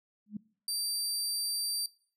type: tone with exponential growth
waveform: sine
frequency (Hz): 209.4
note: G#3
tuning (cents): +15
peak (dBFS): -31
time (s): 0.26-0.37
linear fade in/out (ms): 5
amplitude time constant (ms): 22
type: tone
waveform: 25% pulse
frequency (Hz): 4678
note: D8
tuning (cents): -8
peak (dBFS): -27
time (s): 0.68-1.86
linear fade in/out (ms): 2
effects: noise-tail reverb RT60 0.5 s tail -22 dB re dry